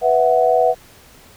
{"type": "chord", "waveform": "sine", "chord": "B suspended fourth", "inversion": "none", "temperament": "just", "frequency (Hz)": [493.9, 658.5, 740.8], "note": ["B4", "E5", "F#5"], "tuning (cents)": [0, -2, 2], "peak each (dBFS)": -16, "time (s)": [0.01, 0.75], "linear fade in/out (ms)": 50, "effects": ["pink hiss -46 dBFS RMS until 1.36 s"]}